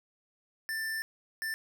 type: tone bursts at uneven times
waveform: square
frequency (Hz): 1776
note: A6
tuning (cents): +16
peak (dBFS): -33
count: 2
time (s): 0.69-1.02 / 1.42-1.54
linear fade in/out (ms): 0
effects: none